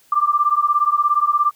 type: beating tone pair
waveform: sine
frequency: 1174.7 / 1191.7 Hz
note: D6 / D6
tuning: 0 / +25 cents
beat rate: 17 Hz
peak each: -17 dBFS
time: 0.12-1.51 s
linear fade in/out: 5 ms
effects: white hiss -55 dBFS RMS until 1.55 s